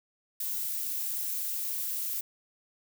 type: noise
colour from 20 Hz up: violet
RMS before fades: -33 dBFS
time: 0.4-2.21 s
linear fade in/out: 5 ms
effects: none